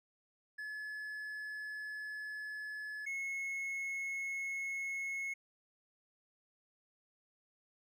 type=tone pair in turn; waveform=triangle; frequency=1712 / 2179 Hz; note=A6 / C#7; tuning=-48 / -30 cents; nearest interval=major third; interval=418 cents; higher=second; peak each=-39 / -35 dBFS; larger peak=second; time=0.58-3.06 / 3.06-5.34 s; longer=first; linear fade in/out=10 ms; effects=none